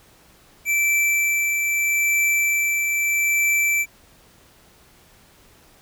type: tone with tremolo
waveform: square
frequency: 2331 Hz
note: D7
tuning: 14 cents flat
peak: -17 dBFS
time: 0.65-3.86 s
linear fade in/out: 50 ms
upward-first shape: triangle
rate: 0.79 Hz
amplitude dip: 35%
effects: pink hiss -53 dBFS RMS until 5.81 s

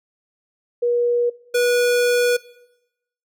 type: tone pair in turn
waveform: sine / square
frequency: 480.3 / 486.4 Hz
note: B4 / B4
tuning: -48 / -26 cents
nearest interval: unison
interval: 22 cents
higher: second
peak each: -16 dBFS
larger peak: neither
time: 0.82-1.3 / 1.54-2.37 s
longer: second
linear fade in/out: 10 ms
effects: noise-tail reverb RT60 0.9 s tail -20 dB re dry

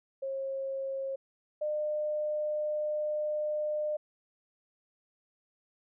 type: tone pair in turn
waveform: sine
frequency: 540 / 603.9 Hz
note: C#5 / D5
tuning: -45 / +48 cents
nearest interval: major second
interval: 193 cents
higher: second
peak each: -32 / -29 dBFS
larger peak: second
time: 0.22-1.16 / 1.61-3.97 s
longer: second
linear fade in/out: 10 ms
effects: none

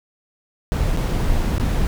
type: noise with dropouts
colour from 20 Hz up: brown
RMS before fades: -19 dBFS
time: 0.72-1.87 s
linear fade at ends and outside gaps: 0 ms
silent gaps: 0.965-0.973 / 1.581-1.599 s
effects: none

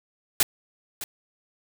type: noise with echo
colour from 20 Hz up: white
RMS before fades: -19 dBFS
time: 0.4-0.43 s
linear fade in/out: 2 ms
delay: 610 ms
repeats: 1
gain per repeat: -14 dB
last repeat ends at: 1.04 s
effects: none

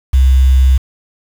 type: tone with quantisation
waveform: sine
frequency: 65.41 Hz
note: C2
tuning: in tune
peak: -5 dBFS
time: 0.13-0.78 s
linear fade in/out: 10 ms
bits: 5
effects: none

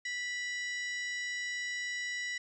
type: harmonic tone with a mistuned harmonic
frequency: 983 Hz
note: B5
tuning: 8 cents flat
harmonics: 2 / 3 / 4 / 5 / 6 / 7 / 8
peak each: -35 / -48 / -46 / -54 / -46 / -52 / -55 dBFS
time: 0.05-2.38 s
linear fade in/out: 5 ms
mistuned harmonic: 6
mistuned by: -89 cents
effects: none

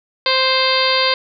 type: harmonic tone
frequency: 523.3 Hz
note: C5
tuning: in tune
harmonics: 1 / 2 / 3 / 4 / 5 / 6 / 7 / 8 / 9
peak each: -20 / -20 / -25 / -22 / -24 / -25 / -22 / -22 / -21 dBFS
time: 0.26-1.14 s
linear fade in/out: 2 ms
effects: none

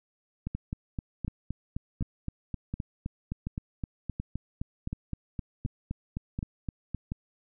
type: two click trains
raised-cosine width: 5 ms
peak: -20 / -20 dBFS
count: 10 / 26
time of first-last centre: 0.55-7.119 / 0.47-6.947 s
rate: 1.37 / 3.86 Hz
effects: none

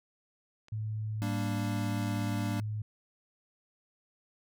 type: clicks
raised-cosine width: 0.2 ms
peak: -37 dBFS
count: 2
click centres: 0.684 / 1.647 s
type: tone with pitch glide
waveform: sine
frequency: 108.3 to 106.93 Hz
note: A2 to A2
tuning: -27 to -49 cents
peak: -32 dBFS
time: 0.72-2.82 s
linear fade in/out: 5 ms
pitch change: -22 cents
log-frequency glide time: 0.83-2.49 s
type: chord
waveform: square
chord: G minor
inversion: none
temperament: equal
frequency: 196 / 233.1 / 293.7 Hz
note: G3 / Bb3 / D4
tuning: 0 / 0 / 0 cents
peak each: -38 dBFS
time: 1.22-2.6 s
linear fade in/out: 0 ms
effects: none

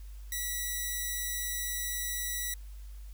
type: tone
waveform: 5% pulse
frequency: 1948 Hz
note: B6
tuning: 24 cents flat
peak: -22 dBFS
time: 0.32-2.54 s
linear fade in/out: 2 ms
effects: added 50 Hz sine -42 dBFS peak until 3.13 s + white hiss -62 dBFS RMS until 3.13 s

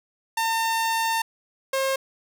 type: tone pair in turn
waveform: sawtooth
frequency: 905 / 535.9 Hz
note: A5 / C5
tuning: +48 / +41 cents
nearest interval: major sixth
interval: 907 cents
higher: first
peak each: -18 / -18 dBFS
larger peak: neither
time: 0.37-1.22 / 1.73-1.96 s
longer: first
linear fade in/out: 5 ms
effects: none

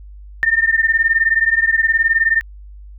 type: beating tone pair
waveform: sine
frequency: 1801 / 1820 Hz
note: A6 / A#6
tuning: +40 / -42 cents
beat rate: 19 Hz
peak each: -15 dBFS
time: 0.43-2.41 s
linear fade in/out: 0 ms
effects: added 50 Hz sine -34 dBFS peak until 2.98 s

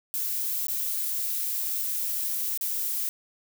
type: noise with dropouts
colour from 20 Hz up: violet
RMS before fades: -29 dBFS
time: 0.14-3.09 s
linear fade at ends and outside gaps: 0 ms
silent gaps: 0.669-0.683 / 2.575-2.611 s
effects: none

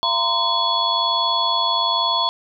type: tone cluster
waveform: sine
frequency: 683 / 930 / 1031 / 3389 / 4373 Hz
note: F5 / A#5 / C6 / G#7 / C#8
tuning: -39 / -4 / -26 / +34 / -24 cents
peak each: -27 / -24 / -22 / -21 / -25 dBFS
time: 0.03-2.29 s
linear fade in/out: 0 ms
effects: none

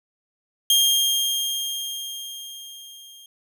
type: tone with level ramp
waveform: sawtooth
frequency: 3217 Hz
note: G7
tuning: 44 cents sharp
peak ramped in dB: -11 to -41 dBFS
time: 0.7-3.26 s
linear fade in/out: 2 ms
effects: none

